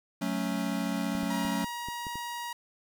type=chord; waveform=square; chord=F# minor; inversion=none; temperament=equal; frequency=185 / 220 / 277.2 Hz; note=F#3 / A3 / C#4; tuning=0 / 0 / 0 cents; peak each=-34 dBFS; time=0.21-1.65 s; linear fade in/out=10 ms
type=clicks; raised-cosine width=3 ms; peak=-29 dBFS; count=7; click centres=1.151 / 1.232 / 1.451 / 1.644 / 1.886 / 2.068 / 2.156 s
type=tone; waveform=sawtooth; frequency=952 Hz; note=A#5; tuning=36 cents sharp; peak=-31 dBFS; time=1.3-2.53 s; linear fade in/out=5 ms
effects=9-bit